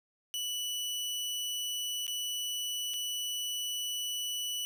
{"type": "tone with dropouts", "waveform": "sawtooth", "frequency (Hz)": 2960, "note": "F#7", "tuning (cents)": 0, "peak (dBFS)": -30, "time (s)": [0.34, 4.65], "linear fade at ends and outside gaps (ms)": 0, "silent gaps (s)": [[2.067, 2.079], [2.936, 2.94]], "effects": []}